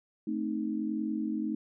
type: chord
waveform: sine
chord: A diminished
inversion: none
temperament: equal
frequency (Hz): 220 / 261.6 / 311.1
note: A3 / C4 / Eb4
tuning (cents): 0 / 0 / 0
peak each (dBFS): -33 / -37 / -33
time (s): 0.27-1.55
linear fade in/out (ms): 5
effects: none